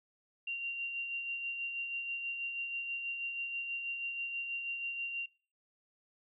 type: tone with tremolo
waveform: sine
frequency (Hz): 2766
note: F7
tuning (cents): -17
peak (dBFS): -34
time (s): 0.47-5.26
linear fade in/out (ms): 5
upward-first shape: sine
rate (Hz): 6.2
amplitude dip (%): 40
effects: noise-tail reverb RT60 0.4 s tail -22 dB re dry